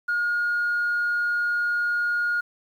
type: tone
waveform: sine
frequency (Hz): 1430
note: F6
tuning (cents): +41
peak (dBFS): -20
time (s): 0.08-2.41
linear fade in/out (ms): 10
effects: tanh soft clip ceiling -18 dBFS + 9-bit